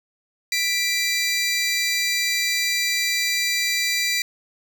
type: tone pair together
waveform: 20% pulse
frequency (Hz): 1980.3 / 2355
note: B6 / D7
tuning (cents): +4 / +4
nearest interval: minor third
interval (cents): 300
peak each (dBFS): -18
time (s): 0.52-4.22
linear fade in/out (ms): 2
effects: none

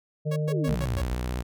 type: harmonic tone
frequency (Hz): 152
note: D#3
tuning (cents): -40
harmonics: 1 / 3 / 4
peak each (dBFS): -25 / -33 / -36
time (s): 0.25-0.76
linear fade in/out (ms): 20
type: tone bursts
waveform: sawtooth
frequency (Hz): 554.4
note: C#5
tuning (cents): 0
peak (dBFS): -29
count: 5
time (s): 0.31-1.02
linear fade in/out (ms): 10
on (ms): 54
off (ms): 110
type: exponential sweep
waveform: sine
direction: down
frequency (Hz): 493.9 to 50.2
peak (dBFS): -28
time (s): 0.48-1.14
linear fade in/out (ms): 0
type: tone with vibrato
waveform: sawtooth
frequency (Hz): 61.7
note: B1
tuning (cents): -1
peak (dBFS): -24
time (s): 0.67-1.43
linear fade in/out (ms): 20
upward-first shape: triangle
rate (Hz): 16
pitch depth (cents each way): 150
effects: none

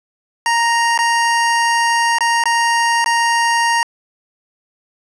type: tone with dropouts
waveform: 25% pulse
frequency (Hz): 932.3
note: A#5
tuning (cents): 0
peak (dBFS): -9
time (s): 0.46-3.83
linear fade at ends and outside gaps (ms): 1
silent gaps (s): 0.977-0.989 / 2.185-2.207 / 2.438-2.456 / 3.044-3.06
effects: resampled to 22050 Hz + 7-bit

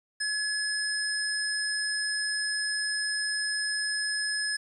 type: tone cluster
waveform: sine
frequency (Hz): 1694 / 5130 / 8720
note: G#6 / E8 / C#9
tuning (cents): +34 / -48 / -29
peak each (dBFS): -30 / -31 / -36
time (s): 0.2-4.57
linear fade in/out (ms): 10
effects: 10-bit

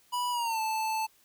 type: tone with pitch glide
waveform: square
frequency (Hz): 981 to 879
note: B5 to A5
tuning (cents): -12 to -2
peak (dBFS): -29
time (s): 0.12-1.07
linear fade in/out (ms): 20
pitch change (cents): -190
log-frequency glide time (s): 0.31-0.6
effects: white hiss -64 dBFS RMS until 1.24 s

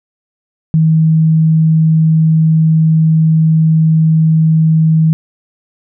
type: tone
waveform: sine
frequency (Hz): 159.5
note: D#3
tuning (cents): +43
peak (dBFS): -6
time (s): 0.74-5.13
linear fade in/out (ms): 0
effects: none

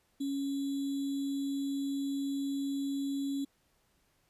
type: tone with sample-and-hold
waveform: sine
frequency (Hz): 277.2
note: C#4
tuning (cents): 0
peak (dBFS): -31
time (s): 0.2-3.45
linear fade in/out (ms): 10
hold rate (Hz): 3675
effects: pink hiss -72 dBFS RMS until 4.29 s + resampled to 32000 Hz

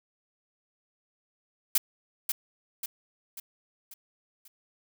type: noise with echo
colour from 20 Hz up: blue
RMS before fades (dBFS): -22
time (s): 1.75-1.78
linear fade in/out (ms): 5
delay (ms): 540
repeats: 5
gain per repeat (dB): -6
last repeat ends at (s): 4.48
effects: none

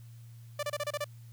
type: tone bursts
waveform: sawtooth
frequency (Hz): 587.3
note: D5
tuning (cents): 0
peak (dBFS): -27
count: 7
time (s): 0.59-1.044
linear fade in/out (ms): 5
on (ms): 40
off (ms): 29
effects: added 116 Hz sine -47 dBFS peak until 1.32 s + white hiss -65 dBFS RMS until 1.32 s

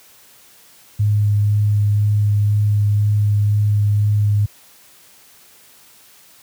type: tone with vibrato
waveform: sine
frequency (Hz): 103.83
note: G#2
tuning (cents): 0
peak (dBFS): -12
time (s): 0.99-4.46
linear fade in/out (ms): 10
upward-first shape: sine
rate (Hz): 2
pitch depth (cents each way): 10
effects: white hiss -48 dBFS RMS until 6.42 s + high-pass 60 Hz 12 dB/octave

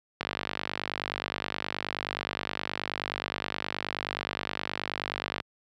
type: click train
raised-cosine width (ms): 0.3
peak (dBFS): -13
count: 258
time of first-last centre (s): 0.21-5.402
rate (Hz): 49.5
effects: high-pass 80 Hz 12 dB/octave

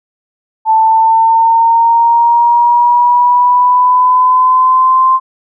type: linear sweep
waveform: sine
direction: up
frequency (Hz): 880 to 1046.5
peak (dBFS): -5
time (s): 0.65-5.2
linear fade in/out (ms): 50
effects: none

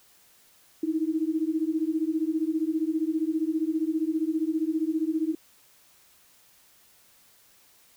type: beating tone pair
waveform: sine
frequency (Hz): 310 / 325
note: D#4 / E4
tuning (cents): -6 / -24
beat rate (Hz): 15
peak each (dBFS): -27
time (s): 0.83-5.35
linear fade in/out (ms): 5
effects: white hiss -59 dBFS RMS until 7.96 s

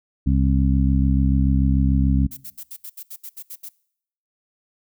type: harmonic tone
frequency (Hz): 66.9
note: C2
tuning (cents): +39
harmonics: 1 / 2 / 3 / 4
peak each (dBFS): -18 / -21 / -23 / -24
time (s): 0.26-2.27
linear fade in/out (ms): 10
type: noise bursts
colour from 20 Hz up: violet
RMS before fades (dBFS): -35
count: 11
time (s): 2.31-3.691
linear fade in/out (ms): 10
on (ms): 61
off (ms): 71
effects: noise-tail reverb RT60 0.7 s tail -22 dB re dry

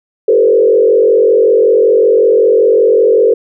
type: tone with frequency modulation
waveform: sine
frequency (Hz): 453.5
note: A#4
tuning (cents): -48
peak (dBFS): -5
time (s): 0.28-3.34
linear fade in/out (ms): 5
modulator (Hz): 45.3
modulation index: 1.3
effects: none

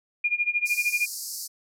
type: tone with tremolo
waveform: sine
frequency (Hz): 2422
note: D#7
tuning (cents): -47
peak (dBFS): -19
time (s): 0.24-1.06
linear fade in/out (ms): 5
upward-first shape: sine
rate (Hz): 13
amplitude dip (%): 90
type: band-pass noise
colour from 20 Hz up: pink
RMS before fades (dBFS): -35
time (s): 0.65-1.48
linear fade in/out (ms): 20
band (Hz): 4500 to 15000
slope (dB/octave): 96
effects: none

